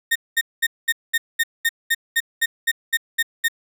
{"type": "tone bursts", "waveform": "35% pulse", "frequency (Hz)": 1838, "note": "A#6", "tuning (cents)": -25, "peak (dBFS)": -14, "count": 14, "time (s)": [0.11, 3.484], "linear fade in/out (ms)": 10, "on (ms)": 46, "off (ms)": 210, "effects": []}